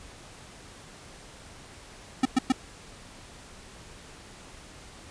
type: tone bursts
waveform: square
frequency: 259.3 Hz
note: C4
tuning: 15 cents flat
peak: -19 dBFS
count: 3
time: 2.23-2.522 s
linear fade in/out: 5 ms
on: 24 ms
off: 110 ms
effects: pink hiss -48 dBFS RMS until 5.1 s + resampled to 22050 Hz